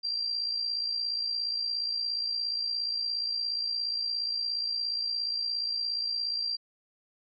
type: tone with amplitude modulation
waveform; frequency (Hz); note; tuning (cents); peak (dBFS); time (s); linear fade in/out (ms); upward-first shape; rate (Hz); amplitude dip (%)
sine; 4728; D8; +11; -26; 0.03-6.57; 20; sine; 57.1; 55
effects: none